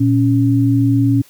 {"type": "tone pair together", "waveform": "sine", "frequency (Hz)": [116.8, 277.8], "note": ["A#2", "C#4"], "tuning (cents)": [4, 4], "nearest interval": "octave + minor third", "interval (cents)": 1500, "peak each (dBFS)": -13, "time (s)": [0, 1.22], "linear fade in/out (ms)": 10, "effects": ["white hiss -48 dBFS RMS until 1.29 s"]}